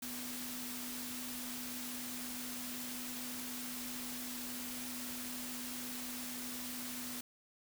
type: tone in noise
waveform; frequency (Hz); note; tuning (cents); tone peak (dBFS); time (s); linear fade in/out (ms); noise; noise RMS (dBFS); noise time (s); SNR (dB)
sine; 247.3; B3; +3; -46; 0.02-7.21; 5; white; -44; 0.02-7.21; -5
effects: none